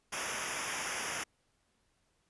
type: noise with comb filter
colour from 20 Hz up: pink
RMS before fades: -37 dBFS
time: 0.12-1.24 s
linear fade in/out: 10 ms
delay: 0.24 ms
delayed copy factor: -1
effects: pink hiss -75 dBFS RMS until 2.29 s + resampled to 24000 Hz